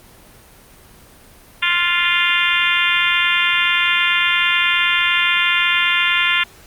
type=harmonic tone; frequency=349.2 Hz; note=F4; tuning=in tune; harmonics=3 / 4 / 5 / 6 / 7 / 8 / 9 / 10; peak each=-25 / -22 / -22 / -20 / -21 / -21 / -24 / -24 dBFS; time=1.62-6.44 s; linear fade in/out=10 ms; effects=pink hiss -45 dBFS RMS until 6.66 s + Opus 32 kbps